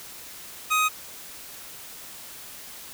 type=tone; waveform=25% pulse; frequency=1254 Hz; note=D#6; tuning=13 cents sharp; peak=-16 dBFS; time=0.7-0.89 s; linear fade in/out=20 ms; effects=white hiss -42 dBFS RMS until 2.93 s